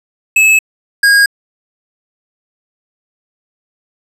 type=tone pair in turn; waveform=square; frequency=2596 / 1632 Hz; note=E7 / G#6; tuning=-27 / -31 cents; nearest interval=minor sixth; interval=804 cents; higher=first; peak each=-6 dBFS; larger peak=neither; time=0.36-0.59 / 1.03-1.26 s; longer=neither; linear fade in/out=5 ms; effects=low-pass 12000 Hz 12 dB/octave